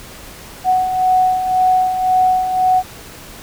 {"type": "beating tone pair", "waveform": "sine", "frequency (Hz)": [740, 741.9], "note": ["F#5", "F#5"], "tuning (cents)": [0, 4], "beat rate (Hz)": 1.9, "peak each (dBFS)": [-20, -12], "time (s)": [0.64, 2.83], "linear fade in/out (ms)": 50, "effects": ["pink hiss -36 dBFS RMS until 3.42 s"]}